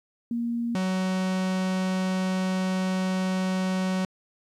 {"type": "tone pair in turn", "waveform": ["sine", "45% pulse"], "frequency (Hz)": [235.1, 186.83], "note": ["A#3", "F#3"], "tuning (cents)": [15, 17], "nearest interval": "major third", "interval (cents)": 398, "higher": "first", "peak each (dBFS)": [-25, -24], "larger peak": "second", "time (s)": [[0.31, 0.75], [0.75, 4.05]], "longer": "second", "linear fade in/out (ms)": 2, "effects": ["low-pass 8000 Hz 12 dB/octave", "11-bit"]}